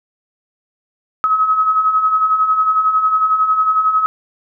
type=beating tone pair; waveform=sine; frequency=1270 / 1281 Hz; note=D#6 / E6; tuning=+35 / -50 cents; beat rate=11 Hz; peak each=-20 / -12 dBFS; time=1.24-4.06 s; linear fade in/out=0 ms; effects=none